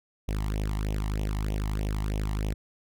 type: tone with flanger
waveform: sawtooth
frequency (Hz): 51.91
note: G#1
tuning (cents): 0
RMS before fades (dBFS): -29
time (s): 0.28-2.54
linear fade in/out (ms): 5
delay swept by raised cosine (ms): 0.32 to 1.03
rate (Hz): 3.2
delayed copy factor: +0.85
effects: none